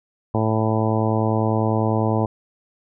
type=harmonic tone; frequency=110 Hz; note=A2; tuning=in tune; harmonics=1 / 2 / 3 / 4 / 5 / 6 / 7 / 8 / 9; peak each=-21 / -24 / -26 / -27 / -28 / -29 / -29 / -30 / -31 dBFS; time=0.34-2.26 s; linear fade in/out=5 ms; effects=none